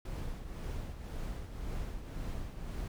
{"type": "noise with tremolo", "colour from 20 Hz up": "brown", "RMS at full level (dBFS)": -37, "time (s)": [0.05, 2.88], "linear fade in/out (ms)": 5, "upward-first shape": "triangle", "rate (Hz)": 1.9, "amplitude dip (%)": 60, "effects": []}